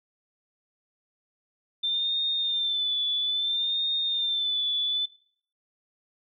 sine tone with vibrato, 3563 Hz, A7, 21 cents sharp, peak -24 dBFS, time 1.83-5.06 s, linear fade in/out 10 ms, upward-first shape sine, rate 0.6 Hz, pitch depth 54 cents each way, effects noise-tail reverb RT60 0.6 s tail -22 dB re dry

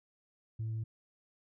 sine tone, 111.2 Hz, A2, 19 cents sharp, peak -32 dBFS, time 0.59-0.84 s, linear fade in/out 10 ms, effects tanh soft clip ceiling -32 dBFS

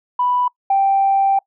sine tone pair in turn, 987.8 / 784 Hz, B5 / G5, 0 / 0 cents, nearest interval major third, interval 400 cents, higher first, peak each -14 / -11 dBFS, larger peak second, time 0.19-0.48 / 0.7-1.39 s, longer second, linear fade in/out 5 ms, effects noise-tail reverb RT60 0.1 s tail -24 dB re dry + tanh soft clip ceiling -7 dBFS

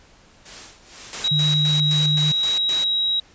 white noise with tremolo, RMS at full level -37 dBFS, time 0.45-2.43 s, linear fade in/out 10 ms, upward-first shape sine, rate 2.1 Hz, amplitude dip 85%
white noise bursts, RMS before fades -29 dBFS, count 7, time 1.13-2.84 s, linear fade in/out 0 ms, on 150 ms, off 110 ms
sine tone, 3839 Hz, B7, 50 cents flat, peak -18 dBFS, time 1.24-3.2 s, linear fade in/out 5 ms
sine tone with vibrato, 151.1 Hz, D3, 50 cents sharp, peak -19 dBFS, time 1.31-2.32 s, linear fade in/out 10 ms, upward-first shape sine, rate 8.6 Hz, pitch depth 13 cents each way
effects pink hiss -52 dBFS RMS until 3.34 s + resampled to 16000 Hz

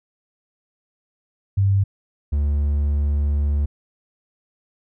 sine / triangle tone pair in turn, 98.4 / 72.47 Hz, G2 / D2, +7 / -22 cents, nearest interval perfect fourth, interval 529 cents, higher first, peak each -14 / -15 dBFS, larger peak first, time 1.57-1.84 / 2.32-3.66 s, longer second, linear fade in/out 10 ms, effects none

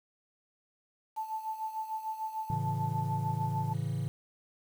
sine tone with tremolo, 877 Hz, A5, 6 cents flat, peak -31 dBFS, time 1.16-3.74 s, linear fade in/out 20 ms, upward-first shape sine, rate 6.7 Hz, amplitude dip 70%
triangle chord, A major, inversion none, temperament equal, 110 / 138.59 / 164.81 Hz, A2 / C#3 / E3, 0 / 0 / 0 cents, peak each -33 / -32 / -35 dBFS, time 2.5-4.08 s, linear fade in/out 0 ms
effects 9-bit

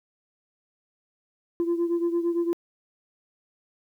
sine beating tone pair, 340 / 348.8 Hz, F4 / F4, -46 / -2 cents, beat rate 8.8 Hz, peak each -22 / -27 dBFS, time 1.6-2.53 s, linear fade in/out 0 ms, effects tanh soft clip ceiling -19 dBFS + 10-bit

